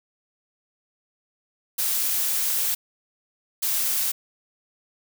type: noise bursts at uneven times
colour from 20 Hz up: blue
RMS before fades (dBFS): -24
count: 2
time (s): 1.78-2.75 / 3.62-4.12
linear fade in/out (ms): 10
effects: none